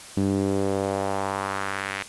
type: tone with band-pass filter sweep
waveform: sawtooth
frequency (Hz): 98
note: G2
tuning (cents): 0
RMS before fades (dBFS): -26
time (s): 0.17-2.03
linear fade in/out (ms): 0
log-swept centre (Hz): 250 to 2200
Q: 1.7
effects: white hiss -42 dBFS RMS until 2.08 s + resampled to 24000 Hz